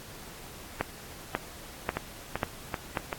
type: two click trains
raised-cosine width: 0.5 ms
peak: -11 / -14 dBFS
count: 5 / 4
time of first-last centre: 0.81-2.972 / 1.97-3.128 s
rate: 1.85 / 2.59 Hz
effects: pink hiss -46 dBFS RMS until 3.18 s + AAC 64 kbps